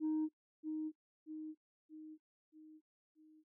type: tone with echo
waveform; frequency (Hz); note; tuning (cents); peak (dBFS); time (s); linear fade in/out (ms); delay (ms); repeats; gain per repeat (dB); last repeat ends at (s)
sine; 311.1; D#4; 0; -31; 0-0.29; 50; 630; 5; -6; 3.44
effects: noise-tail reverb RT60 0.1 s tail -22 dB re dry + tanh soft clip ceiling -31 dBFS